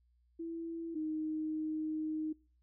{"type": "tone pair in turn", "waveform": "sine", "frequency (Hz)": [331.4, 311.4], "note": ["E4", "D#4"], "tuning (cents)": [9, 2], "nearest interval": "minor second", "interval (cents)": 107, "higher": "first", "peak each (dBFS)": [-38, -34], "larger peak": "second", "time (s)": [[0.39, 0.95], [0.95, 2.33]], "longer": "second", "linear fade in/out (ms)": 10, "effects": ["noise-tail reverb RT60 0.4 s tail -26 dB re dry", "added 60 Hz sine -68 dBFS peak until 2.62 s"]}